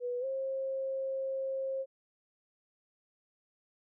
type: tone with pitch glide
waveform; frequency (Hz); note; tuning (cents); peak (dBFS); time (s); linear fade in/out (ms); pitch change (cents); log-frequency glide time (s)
sine; 490.1 to 534.5; B4 to C5; -13 to +37; -32; 0-1.86; 50; +150; 0.2-0.25
effects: none